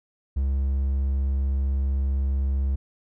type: tone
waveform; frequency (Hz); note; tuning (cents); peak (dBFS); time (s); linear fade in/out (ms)
triangle; 67.8; C#2; -38; -19; 0.36-2.76; 10
effects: none